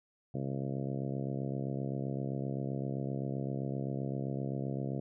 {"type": "harmonic tone", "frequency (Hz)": 67.7, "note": "C#2", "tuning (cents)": -40, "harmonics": [2, 3, 4, 5, 6, 7, 8, 9, 10], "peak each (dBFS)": [-36, -40, -42, -44, -46, -47, -48, -49, -50], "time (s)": [0.34, 5], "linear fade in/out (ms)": 5, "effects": []}